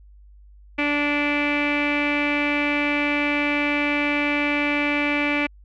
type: tone with low-pass filter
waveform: sawtooth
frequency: 291.4 Hz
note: D4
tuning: 13 cents flat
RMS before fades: -22 dBFS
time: 0.78-5.47 s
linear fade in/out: 10 ms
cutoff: 2400 Hz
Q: 7.6
effects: added 50 Hz sine -45 dBFS peak until 5.64 s